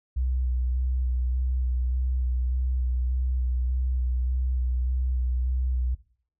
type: tone with vibrato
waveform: sine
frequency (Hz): 62.8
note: B1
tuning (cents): +30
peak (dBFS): -23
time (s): 0.16-5.95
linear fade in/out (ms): 10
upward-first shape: square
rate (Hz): 1.7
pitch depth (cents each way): 18
effects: noise-tail reverb RT60 0.5 s tail -17 dB re dry